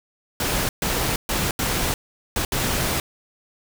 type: noise bursts at uneven times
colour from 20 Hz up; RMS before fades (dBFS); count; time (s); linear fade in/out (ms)
pink; -23; 6; 0.4-0.69 / 0.82-1.16 / 1.29-1.51 / 1.59-1.94 / 2.36-2.45 / 2.52-3; 2
effects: none